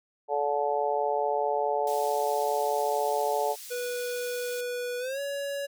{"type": "harmonic tone", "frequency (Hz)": 144.7, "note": "D3", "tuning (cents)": -25, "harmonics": [3, 4, 5, 6], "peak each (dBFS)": [-30, -30, -30, -30], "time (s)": [0.28, 3.56], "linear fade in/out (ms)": 50}
{"type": "high-pass noise", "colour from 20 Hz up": "pink", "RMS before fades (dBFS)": -43, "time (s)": [1.87, 4.61], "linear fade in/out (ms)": 2, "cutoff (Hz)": 4800, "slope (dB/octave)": 12}
{"type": "tone with pitch glide", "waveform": "square", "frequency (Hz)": [490, 562.9], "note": ["B4", "C#5"], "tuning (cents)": [-14, 26], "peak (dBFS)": -31, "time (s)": [3.7, 5.67], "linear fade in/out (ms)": 20, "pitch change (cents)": 240, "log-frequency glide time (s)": [4.99, 5.2]}
{"effects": []}